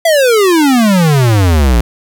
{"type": "exponential sweep", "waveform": "square", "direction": "down", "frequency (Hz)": [682, 55], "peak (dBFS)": -7, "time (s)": [0.05, 1.81], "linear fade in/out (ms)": 5, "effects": []}